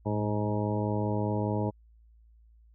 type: harmonic tone with a mistuned harmonic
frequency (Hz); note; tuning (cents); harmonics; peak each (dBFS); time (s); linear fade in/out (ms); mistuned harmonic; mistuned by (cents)
104.9; G#2; +18; 1 / 2 / 3 / 4 / 5 / 6 / 8 / 9; -30 / -33 / -35 / -36 / -37 / -38 / -39 / -40; 0.05-1.71; 20; 1; +57
effects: added 56 Hz sine -55 dBFS peak until 2.74 s